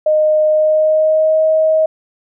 sine tone with pitch glide, 616 to 631.5 Hz, D#5 to D#5, -17 to +26 cents, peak -9 dBFS, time 0.06-1.86 s, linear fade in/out 5 ms, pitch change +43 cents, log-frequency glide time 0.48-1.44 s, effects none

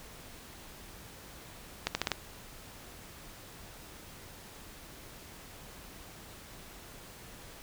accelerating click train, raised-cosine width 0.2 ms, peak -11 dBFS, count 5, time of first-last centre 1.87-2.117 s, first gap 80 ms, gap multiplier 0.83, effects pink hiss -50 dBFS RMS until 7.62 s

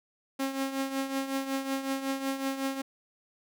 sawtooth tone with tremolo, 270.1 Hz, C#4, 45 cents flat, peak -23 dBFS, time 0.39-2.82 s, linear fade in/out 10 ms, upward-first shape triangle, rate 5.4 Hz, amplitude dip 70%, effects none

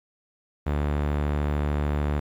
sawtooth tone, 73.42 Hz, D2, in tune, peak -19 dBFS, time 0.66-2.2 s, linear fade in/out 10 ms, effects low-pass 2000 Hz 12 dB/octave + 9-bit

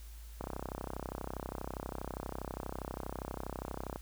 click train, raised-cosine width 1 ms, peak -24 dBFS, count 116, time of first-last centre 0.41-3.959 s, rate 32.4 Hz, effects added 55 Hz sine -46 dBFS peak until 4.01 s + white hiss -59 dBFS RMS until 4.01 s

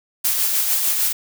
blue noise with tremolo, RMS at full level -18 dBFS, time 0.24-1.13 s, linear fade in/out 10 ms, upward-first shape sine, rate 6.6 Hz, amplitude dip 35%, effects none

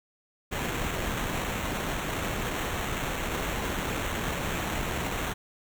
pink noise with sample-and-hold, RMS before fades -31 dBFS, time 0.51-5.34 s, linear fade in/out 20 ms, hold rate 4900 Hz, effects none

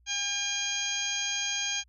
harmonic tone, 807 Hz, G#5, 50 cents flat, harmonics 1 / 2 / 3 / 4 / 5 / 6 / 7 / 8, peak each -45 / -39 / -36 / -33 / -42 / -39 / -45 / -33 dBFS, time 0.06-1.84 s, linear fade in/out 50 ms, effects added 60 Hz sine -60 dBFS peak until 1.88 s

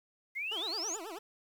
sine exponential sweep, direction up, 2055 to 7200 Hz, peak -34 dBFS, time 0.35-0.97 s, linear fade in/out 20 ms
20% pulse tone with vibrato, 380 Hz, F#4, 46 cents sharp, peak -36 dBFS, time 0.51-1.19 s, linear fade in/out 10 ms, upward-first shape sine, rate 9.2 Hz, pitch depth 290 cents each way
effects 10-bit

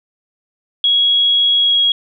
sine tone with pitch glide, 3322 to 3303 Hz, G#7 to G#7, 0 to -10 cents, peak -10 dBFS, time 0.84-1.92 s, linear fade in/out 2 ms, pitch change -10 cents, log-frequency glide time 1.56-1.79 s, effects none

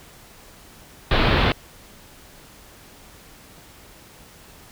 pink low-pass noise, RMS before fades -18 dBFS, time 1.11-1.52 s, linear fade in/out 2 ms, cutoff 4100 Hz, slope 48 dB/octave, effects pink hiss -47 dBFS RMS until 4.71 s

